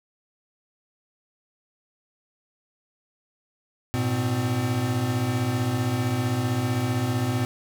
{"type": "tone cluster", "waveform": "square", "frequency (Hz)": [105.5, 121, 255.6], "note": ["G#2", "B2", "C4"], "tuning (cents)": [28, -35, -40], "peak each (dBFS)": [-30, -26, -29], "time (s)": [3.94, 7.45], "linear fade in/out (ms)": 0, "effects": []}